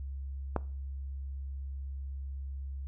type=click; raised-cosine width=1 ms; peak=-15 dBFS; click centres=0.563 s; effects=noise-tail reverb RT60 0.4 s tail -20 dB re dry + added 68 Hz sine -36 dBFS peak until 2.87 s